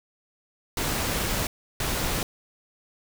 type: noise bursts at uneven times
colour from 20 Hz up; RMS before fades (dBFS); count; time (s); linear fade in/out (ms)
pink; -27; 2; 0.77-1.47 / 1.8-2.23; 2
effects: none